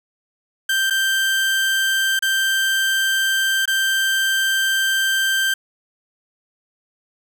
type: tone with dropouts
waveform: 30% pulse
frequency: 1568 Hz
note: G6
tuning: in tune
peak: -14 dBFS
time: 0.69-5.54 s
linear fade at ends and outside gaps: 5 ms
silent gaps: 0.9-0.906 / 2.192-2.223 / 3.656-3.676 s
effects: none